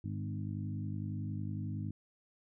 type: harmonic tone with a mistuned harmonic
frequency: 50.9 Hz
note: G#1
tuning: 34 cents flat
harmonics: 2 / 3 / 4 / 5 / 6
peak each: -38 / -42 / -44 / -46 / -48 dBFS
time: 0.04-1.91 s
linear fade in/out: 5 ms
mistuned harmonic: 4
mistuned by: +18 cents
effects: none